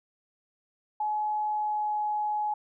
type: tone with pitch glide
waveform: sine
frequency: 848 to 843.1 Hz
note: G#5 to G#5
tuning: +36 to +26 cents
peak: -26 dBFS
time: 1-2.54 s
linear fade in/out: 5 ms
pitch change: -10 cents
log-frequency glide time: 1.47-1.99 s
effects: none